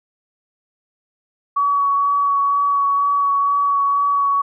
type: tone with vibrato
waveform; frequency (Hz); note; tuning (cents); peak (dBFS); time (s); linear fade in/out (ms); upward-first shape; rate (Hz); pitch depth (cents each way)
sine; 1129; C#6; +31; -14; 1.56-4.42; 10; sine; 2.1; 12
effects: none